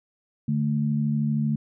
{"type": "tone pair together", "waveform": "sine", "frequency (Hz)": [146.5, 219.5], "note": ["D3", "A3"], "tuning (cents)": [-4, -4], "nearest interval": "perfect fifth", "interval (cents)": 700, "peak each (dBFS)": -24, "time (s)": [0.48, 1.56], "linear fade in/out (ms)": 5, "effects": []}